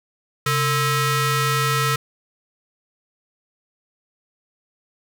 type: ring-modulated tone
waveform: sawtooth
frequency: 587.3 Hz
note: D5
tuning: in tune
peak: -11 dBFS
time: 0.46-1.96 s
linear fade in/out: 5 ms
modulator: 722 Hz
effects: none